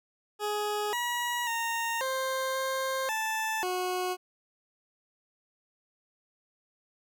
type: tone with pitch steps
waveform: 20% pulse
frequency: 418 / 963 / 923 / 526 / 529 / 878 / 365.3 Hz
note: G#4 / B5 / A#5 / C5 / C5 / A5 / F#4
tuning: +11 / -44 / -17 / +9 / +19 / -4 / -22 cents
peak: -24 dBFS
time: 0.39-4.17 s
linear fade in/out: 50 ms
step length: 540 ms
effects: none